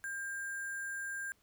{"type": "tone with sample-and-hold", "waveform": "sine", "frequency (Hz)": 1600, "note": "G6", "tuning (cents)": 35, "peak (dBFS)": -37, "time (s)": [0.04, 1.32], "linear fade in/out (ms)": 0, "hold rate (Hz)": 8820, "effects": ["pink hiss -71 dBFS RMS until 1.42 s"]}